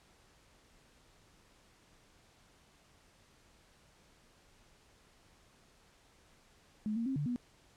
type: tone with pitch steps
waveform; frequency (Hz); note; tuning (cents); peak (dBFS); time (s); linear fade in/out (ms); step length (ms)
sine; 213.3 / 230.7 / 266.9 / 146 / 244; G#3 / A#3 / C4 / D3 / B3; +46 / -18 / +35 / -10 / -21; -32; 6.86-7.36; 0; 100
effects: pink hiss -65 dBFS RMS until 7.76 s + low-pass 9000 Hz 12 dB/octave